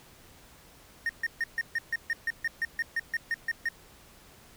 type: tone bursts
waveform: triangle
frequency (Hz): 1843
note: A#6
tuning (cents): -20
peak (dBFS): -24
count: 16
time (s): 1.06-3.688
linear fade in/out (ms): 2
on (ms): 33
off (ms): 140
effects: pink hiss -55 dBFS RMS until 4.56 s